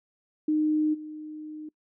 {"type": "tone with level steps", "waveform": "sine", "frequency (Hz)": 306.8, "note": "D#4", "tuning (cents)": -24, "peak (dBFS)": [-21, -36], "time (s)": [0.48, 1.69], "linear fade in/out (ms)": 5, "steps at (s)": 0.93, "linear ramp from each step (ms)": 20, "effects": ["noise-tail reverb RT60 0.1 s tail -24 dB re dry"]}